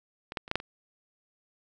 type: clicks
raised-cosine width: 0.3 ms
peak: -22 / -14 / -28 / -12 / -9 / -25 dBFS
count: 6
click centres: 0.321 / 0.372 / 0.479 / 0.514 / 0.556 / 0.601 s
effects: none